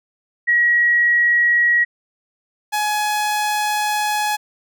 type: tone pair in turn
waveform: sine / sawtooth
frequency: 1908 / 842.1 Hz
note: A#6 / G#5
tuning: +40 / +24 cents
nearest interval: octave + major second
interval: 1416 cents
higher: first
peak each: -12 / -14 dBFS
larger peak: first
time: 0.47-1.85 / 2.72-4.37 s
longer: second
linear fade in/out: 20 ms
effects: none